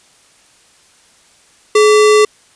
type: tone with sample-and-hold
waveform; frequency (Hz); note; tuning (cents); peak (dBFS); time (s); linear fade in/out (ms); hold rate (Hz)
sine; 424.5; G#4; +38; -5; 1.75-2.25; 5; 1575
effects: white hiss -49 dBFS RMS until 2.55 s + resampled to 22050 Hz